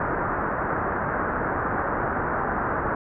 white low-pass noise, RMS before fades -26 dBFS, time 0-2.95 s, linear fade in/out 2 ms, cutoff 1600 Hz, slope 48 dB/octave, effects none

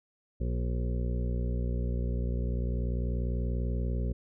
harmonic tone with a mistuned harmonic, 60.3 Hz, B1, 41 cents flat, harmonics 1 / 2 / 3 / 4 / 6 / 7 / 8 / 9, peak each -29 / -35 / -39 / -41 / -45 / -46 / -47 / -48 dBFS, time 0.4-4.13 s, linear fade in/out 10 ms, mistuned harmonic 6, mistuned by +15 cents, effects none

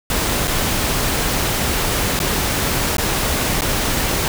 pink noise with dropouts, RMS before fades -19 dBFS, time 0.1-4.28 s, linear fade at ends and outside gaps 1 ms, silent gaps 0.473-0.478 / 2.191-2.201 / 2.968-2.982 / 3.609-3.619 s, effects none

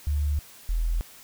sine tone pair in turn, 73.42 / 41.21 Hz, D2 / E1, 0 / 0 cents, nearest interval minor seventh, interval 1000 cents, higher first, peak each -22 dBFS, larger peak neither, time 0.07-0.39 / 0.69-1.01 s, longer neither, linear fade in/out 0 ms, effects white hiss -49 dBFS RMS until 1.23 s

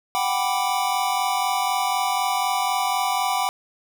square chord, G major seventh, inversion third, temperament equal, 740 / 784 / 987.8 / 1174.7 Hz, F#5 / G5 / B5 / D6, 0 / 0 / 0 / 0 cents, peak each -27 / -26 / -27 / -29 dBFS, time 0.15-3.49 s, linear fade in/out 0 ms, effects none

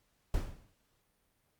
brown noise with exponential decay, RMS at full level -30 dBFS, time 0.34-0.74 s, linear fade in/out 1 ms, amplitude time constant 85 ms, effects pink hiss -75 dBFS RMS until 1.59 s + Opus 48 kbps

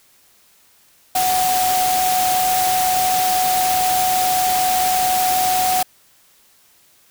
sine tone in noise, 740 Hz, F#5, in tune, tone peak -16 dBFS, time 1.15-5.83 s, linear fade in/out 5 ms, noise white, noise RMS -22 dBFS, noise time 1.15-5.83 s, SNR +3 dB, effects white hiss -54 dBFS RMS until 7.1 s

